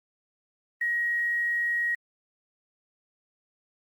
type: tone with quantisation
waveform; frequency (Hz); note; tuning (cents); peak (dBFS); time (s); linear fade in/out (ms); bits
sine; 1893; A#6; +26; -24; 0.81-1.95; 5; 9
effects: Opus 32 kbps